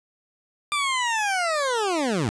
20% pulse linear sweep, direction down, 1194 to 98 Hz, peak -17 dBFS, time 0.72-2.29 s, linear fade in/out 0 ms, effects resampled to 22050 Hz + 8-bit

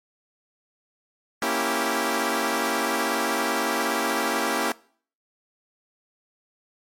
10% pulse chord, A# diminished seventh, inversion none, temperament equal, 233.1 / 277.2 / 329.6 / 392 Hz, A#3 / C#4 / E4 / G4, 0 / 0 / 0 / 0 cents, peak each -20 dBFS, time 1.42-4.72 s, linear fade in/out 2 ms, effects noise-tail reverb RT60 0.5 s tail -22 dB re dry + MP3 64 kbps

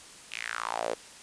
sawtooth tone with high-pass filter sweep, 57 Hz, A#1, 38 cents flat, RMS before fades -34 dBFS, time 0.31-0.95 s, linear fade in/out 20 ms, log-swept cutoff 2800 to 460 Hz, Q 4.4, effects white hiss -49 dBFS RMS until 1.22 s + resampled to 22050 Hz

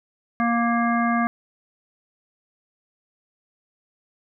harmonic tone, 234.6 Hz, A#3, 11 cents sharp, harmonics 1 / 3 / 5 / 7 / 9, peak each -21 / -25 / -25 / -29 / -32 dBFS, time 0.4-1.27 s, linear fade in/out 0 ms, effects none

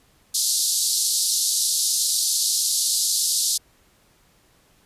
pink band-pass noise, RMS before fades -22 dBFS, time 0.34-3.58 s, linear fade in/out 10 ms, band 4000 to 12000 Hz, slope 48 dB/octave, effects pink hiss -59 dBFS RMS until 4.85 s + resampled to 32000 Hz

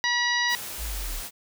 harmonic tone, 965 Hz, B5, 40 cents flat, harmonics 1 / 2 / 3 / 4 / 5 / 6, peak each -30 / -24 / -34 / -30 / -32 / -35 dBFS, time 0.04-0.55 s, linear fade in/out 0 ms
white noise, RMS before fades -36 dBFS, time 0.48-1.31 s, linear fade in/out 50 ms
sine linear sweep, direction down, 60.1 to 33.08 Hz, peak -30 dBFS, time 0.77-1.23 s, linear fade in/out 50 ms
effects none

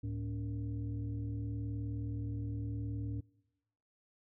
sine tone with frequency modulation, 108.6 Hz, A2, 22 cents flat, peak -35 dBFS, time 0.03-3.21 s, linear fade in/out 10 ms, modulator 178 Hz, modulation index 0.77, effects noise-tail reverb RT60 1.0 s tail -24 dB re dry

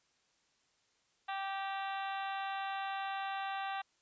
harmonic tone with a mistuned harmonic, 390.6 Hz, G4, 6 cents flat, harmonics 2 / 3 / 4 / 5 / 6 / 7 / 8 / 9 / 10, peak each -38 / -44 / -45 / -49 / -54 / -49 / -56 / -52 / -55 dBFS, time 1.28-3.82 s, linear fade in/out 10 ms, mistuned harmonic 5, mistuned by -25 cents, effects white hiss -74 dBFS RMS until 4.01 s + resampled to 16000 Hz

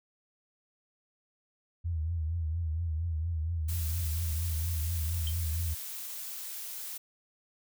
sine tone with vibrato, 81.6 Hz, E2, 17 cents flat, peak -29 dBFS, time 1.84-5.75 s, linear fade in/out 20 ms, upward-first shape triangle, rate 4.3 Hz, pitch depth 110 cents each way
blue noise, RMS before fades -40 dBFS, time 3.68-6.98 s, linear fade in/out 10 ms
sine tone with exponential decay, 3136 Hz, G7, in tune, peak -33 dBFS, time 5.27-5.37 s, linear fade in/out 0 ms, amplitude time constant 20 ms
effects none

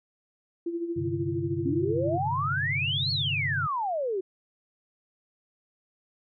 sine tone with tremolo, 339.6 Hz, F4, 48 cents flat, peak -26 dBFS, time 0.66-2.18 s, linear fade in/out 5 ms, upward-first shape sine, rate 13 Hz, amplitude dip 60%
sine chord, G suspended fourth, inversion none, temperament equal, 98 / 130.81 / 146.83 Hz, G2 / C3 / D3, 0 / 0 / 0 cents, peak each -34 dBFS, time 0.96-3.67 s, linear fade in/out 10 ms
sine exponential two-way sweep, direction up then down, 259.8 to 4435 to 360.9 Hz, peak -26 dBFS, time 1.65-4.21 s, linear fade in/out 10 ms, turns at 3.11 s
effects none

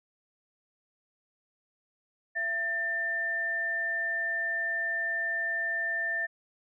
sine tone pair together, 671.9 / 1790 Hz, E5 / A6, +33 / +29 cents, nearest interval octave + perfect fourth, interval 1696 cents, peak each -39 / -28 dBFS, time 2.35-6.27 s, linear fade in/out 20 ms, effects none

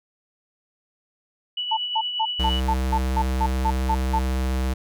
sine tone with tremolo, 2951 Hz, F#7, 5 cents flat, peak -23 dBFS, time 1.57-2.6 s, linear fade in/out 5 ms, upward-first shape triangle, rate 8.6 Hz, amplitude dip 45%
sine tone bursts, 886 Hz, A5, 12 cents sharp, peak -19 dBFS, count 11, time 1.71-4.192 s, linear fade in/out 10 ms, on 62 ms, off 180 ms
square tone, 64.8 Hz, C2, 16 cents flat, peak -22 dBFS, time 2.39-4.74 s, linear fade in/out 10 ms
effects none

